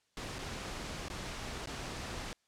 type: noise with dropouts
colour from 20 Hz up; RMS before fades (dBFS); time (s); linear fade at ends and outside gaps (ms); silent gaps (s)
pink; -41; 0.17-2.33; 1; 0.385-0.389 / 1.084-1.1 / 1.659-1.672
effects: white hiss -75 dBFS RMS until 2.47 s + low-pass 7000 Hz 12 dB/octave